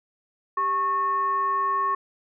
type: tone with frequency modulation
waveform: sine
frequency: 1100 Hz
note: C#6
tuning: 14 cents flat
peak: -21 dBFS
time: 0.57-1.95 s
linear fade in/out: 5 ms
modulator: 705 Hz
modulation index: 0.35
effects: none